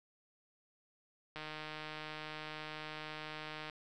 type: click train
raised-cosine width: 0.3 ms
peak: -28 dBFS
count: 361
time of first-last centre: 1.36-3.698 s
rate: 154 Hz
effects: none